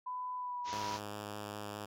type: tone with pitch glide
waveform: sine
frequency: 1000 to 973.2 Hz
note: B5 to B5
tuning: +21 to -26 cents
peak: -37 dBFS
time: 0.06-0.97 s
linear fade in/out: 10 ms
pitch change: -47 cents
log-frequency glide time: 0.36-0.68 s
type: low-pass noise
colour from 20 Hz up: white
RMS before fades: -46 dBFS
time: 0.64-1.01 s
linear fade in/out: 50 ms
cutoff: 6600 Hz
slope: 96 dB/octave
type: tone with vibrato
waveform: 5% pulse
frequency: 103.83 Hz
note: G#2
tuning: in tune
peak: -30 dBFS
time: 0.72-1.86 s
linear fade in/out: 10 ms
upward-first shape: square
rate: 4.9 Hz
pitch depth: 9 cents each way
effects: none